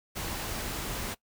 pink noise, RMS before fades -35 dBFS, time 0.15-1.15 s, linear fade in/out 20 ms, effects noise-tail reverb RT60 0.1 s tail -20 dB re dry

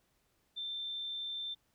sine tone, 3564 Hz, A7, 22 cents sharp, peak -37 dBFS, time 0.56-1.55 s, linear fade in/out 20 ms, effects pink hiss -75 dBFS RMS until 1.74 s

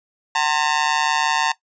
sawtooth tone with amplitude modulation, 905 Hz, A5, 48 cents sharp, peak -9 dBFS, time 0.35-1.52 s, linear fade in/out 5 ms, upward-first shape sine, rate 146 Hz, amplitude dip 95%, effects noise-tail reverb RT60 0.1 s tail -17 dB re dry + resampled to 16000 Hz

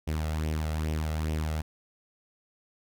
sawtooth tone with flanger, 77.9 Hz, D#2, 3 cents sharp, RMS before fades -30 dBFS, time 0.07-1.62 s, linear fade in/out 10 ms, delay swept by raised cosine 0.34 to 1.54 ms, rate 2.4 Hz, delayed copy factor +0.55, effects none

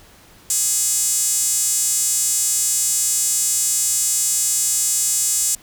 sawtooth tone with high-pass filter, 420 Hz, G#4, 19 cents sharp, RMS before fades -19 dBFS, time 0.5-5.55 s, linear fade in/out 2 ms, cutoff 7500 Hz, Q 3.5, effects pink hiss -48 dBFS RMS until 5.62 s

